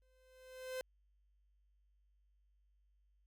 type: tone with exponential growth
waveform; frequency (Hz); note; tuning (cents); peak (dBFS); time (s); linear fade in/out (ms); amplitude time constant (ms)
45% pulse; 515; C5; -28; -38; 0.02-0.81; 0; 170
effects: added 50 Hz sine -70 dBFS peak until 3.26 s